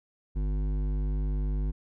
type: tone with hard clipping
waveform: sine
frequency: 50.1 Hz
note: G1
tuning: 38 cents sharp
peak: -28 dBFS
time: 0.35-1.72 s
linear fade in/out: 20 ms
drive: 12 dB
effects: none